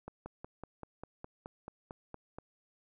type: slowing click train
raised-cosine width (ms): 1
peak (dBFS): -29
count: 12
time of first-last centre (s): 0.08-2.385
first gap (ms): 180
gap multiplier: 1.03
effects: none